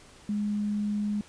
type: tone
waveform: sine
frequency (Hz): 207.7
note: G#3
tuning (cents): 0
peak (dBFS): -26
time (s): 0.29-1.21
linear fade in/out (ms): 2
effects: pink hiss -53 dBFS RMS until 1.28 s + resampled to 22050 Hz